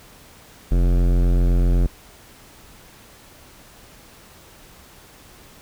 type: tone with hard clipping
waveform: sine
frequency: 43.97 Hz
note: F1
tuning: 13 cents sharp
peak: -16 dBFS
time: 0.71-1.87 s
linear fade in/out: 10 ms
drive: 17 dB
effects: pink hiss -47 dBFS RMS until 5.61 s